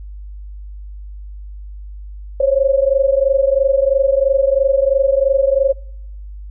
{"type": "tone pair together", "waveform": "sine", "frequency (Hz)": [533, 556], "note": ["C5", "C#5"], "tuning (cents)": [32, 5], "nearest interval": "minor second", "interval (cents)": 73, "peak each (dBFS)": -14, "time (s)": [2.4, 5.73], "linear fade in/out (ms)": 5, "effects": ["noise-tail reverb RT60 0.8 s tail -25 dB re dry", "added 50 Hz sine -29 dBFS peak until 6.5 s"]}